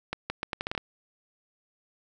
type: accelerating click train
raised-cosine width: 0.3 ms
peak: -14 dBFS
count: 9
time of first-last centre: 0.13-0.778 s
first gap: 170 ms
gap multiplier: 0.77
effects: none